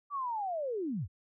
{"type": "linear sweep", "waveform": "sine", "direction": "down", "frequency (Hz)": [1174.7, 66.1], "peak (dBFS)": -32, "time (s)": [0.1, 1.08], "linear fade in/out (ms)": 50, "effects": []}